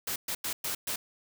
white noise bursts at uneven times, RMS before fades -33 dBFS, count 5, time 0.07-0.16 / 0.28-0.35 / 0.44-0.53 / 0.64-0.75 / 0.87-0.96 s, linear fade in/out 5 ms, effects none

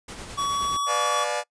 pink noise with tremolo, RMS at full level -37 dBFS, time 0.08-0.77 s, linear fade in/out 5 ms, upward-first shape sine, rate 9.4 Hz, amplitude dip 40%
square tone with pitch glide, 1130 to 1139.8 Hz, C#6 to C#6, +33 to +48 cents, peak -24 dBFS, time 0.37-1.25 s, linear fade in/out 20 ms, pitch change +15 cents, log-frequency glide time 0.57-0.98 s
sawtooth chord, B diminished seventh, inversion none, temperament just, 493.9 / 592.7 / 711.2 / 853.4 Hz, B4 / D5 / F5 / Ab5, 0 / +16 / +31 / +47 cents, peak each -29 / -24 / -28 / -27 dBFS, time 0.86-1.44 s, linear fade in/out 50 ms
effects noise-tail reverb RT60 0.1 s tail -25 dB re dry + resampled to 22050 Hz

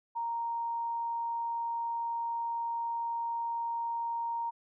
sine tone, 931 Hz, A#5, 2 cents flat, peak -31 dBFS, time 0.15-4.51 s, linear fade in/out 20 ms, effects none

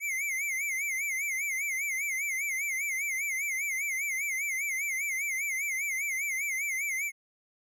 square tone with vibrato, 2191 Hz, C#7, 21 cents flat, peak -30 dBFS, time 0-7.12 s, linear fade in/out 50 ms, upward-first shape sine, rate 5 Hz, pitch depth 120 cents each way, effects none

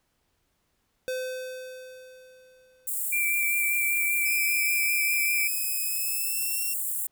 square tone with exponential decay, 512 Hz, C5, 38 cents flat, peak -28 dBFS, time 1.08-3.29 s, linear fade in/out 0 ms, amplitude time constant 480 ms
white high-pass noise, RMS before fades -30 dBFS, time 2.87-7.07 s, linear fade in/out 5 ms, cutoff 7400 Hz, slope 96 dB/octave
sine tone with vibrato, 2349 Hz, D7, in tune, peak -24 dBFS, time 3.12-5.48 s, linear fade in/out 10 ms, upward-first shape sine, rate 5.1 Hz, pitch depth 22 cents each way
5% pulse tone with pitch glide, 2538 to 2720 Hz, D#7 to F7, +34 to -46 cents, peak -23 dBFS, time 4.25-6.74 s, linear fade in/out 10 ms, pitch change +120 cents, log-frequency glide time 5.86-6.61 s
effects pink hiss -73 dBFS RMS until 7.11 s

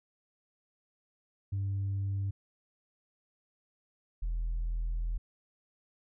sine tone pair in turn, 98.4 / 41.37 Hz, G2 / E1, +7 / +7 cents, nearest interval octave + minor third, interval 1500 cents, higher first, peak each -28 dBFS, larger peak neither, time 1.52-2.31 / 4.22-5.18 s, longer second, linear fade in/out 10 ms, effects tanh soft clip ceiling -28 dBFS

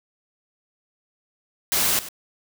white noise with echo, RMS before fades -21 dBFS, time 1.72-1.99 s, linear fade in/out 0 ms, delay 97 ms, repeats 1, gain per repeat -15 dB, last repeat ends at 2.087 s, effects none

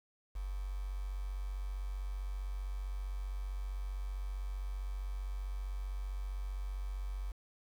sine tone with quantisation, 47.69 Hz, G1, 47 cents flat, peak -36 dBFS, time 0.35-7.32 s, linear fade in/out 10 ms, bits 9, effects none

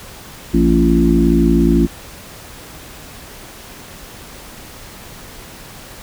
harmonic tone with a mistuned harmonic, 56.9 Hz, A#1, 41 cents flat, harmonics 1 / 3 / 4 / 5 / 6, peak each -16 / -16 / -16 / -16 / -16 dBFS, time 0.53-1.87 s, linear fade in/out 20 ms, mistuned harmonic 5, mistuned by -32 cents, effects pink hiss -36 dBFS RMS until 6.02 s

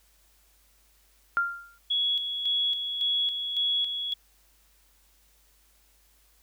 sine tone with exponential decay, 1392 Hz, F6, 6 cents flat, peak -19 dBFS, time 1.37-1.78 s, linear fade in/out 0 ms, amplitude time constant 89 ms
sine tone with tremolo, 3356 Hz, G#7, 17 cents sharp, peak -23 dBFS, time 1.9-4.14 s, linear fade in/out 10 ms, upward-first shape square, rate 1.8 Hz, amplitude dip 50%
effects added 50 Hz sine -64 dBFS peak until 6.42 s + white hiss -64 dBFS RMS until 6.42 s

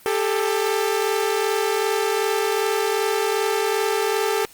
sawtooth tone pair together, 397.4 / 440 Hz, G4 / A4, +24 / 0 cents, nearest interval major second, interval 176 cents, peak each -19 / -18 dBFS, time 0.06-4.45 s, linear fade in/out 0 ms, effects white hiss -48 dBFS RMS until 4.53 s + Opus 24 kbps

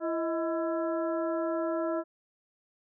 harmonic tone with a mistuned harmonic, 334.5 Hz, E4, 25 cents sharp, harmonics 1 / 2 / 3 / 4 / 5, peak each -31 / -31 / -41 / -39 / -48 dBFS, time 0-2.04 s, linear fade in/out 50 ms, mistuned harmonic 2, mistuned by -84 cents, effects none

